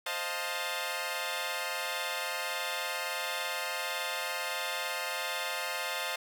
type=chord; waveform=10% pulse; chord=F dominant seventh; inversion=second; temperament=equal with one note detuned; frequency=523.3 / 622.3 / 703.7 / 880 Hz; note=C5 / Eb5 / F5 / A5; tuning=0 / 0 / +13 / 0 cents; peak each=-30 dBFS; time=0.06-6.16 s; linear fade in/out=5 ms; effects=none